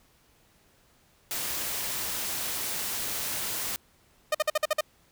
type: noise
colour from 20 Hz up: white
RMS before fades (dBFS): -32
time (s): 1.31-3.76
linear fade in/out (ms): 0
type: tone bursts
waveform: sawtooth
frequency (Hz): 612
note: D#5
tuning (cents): -29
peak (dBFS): -18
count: 7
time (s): 4.32-4.809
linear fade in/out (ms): 5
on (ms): 27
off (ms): 50
effects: pink hiss -63 dBFS RMS until 5.11 s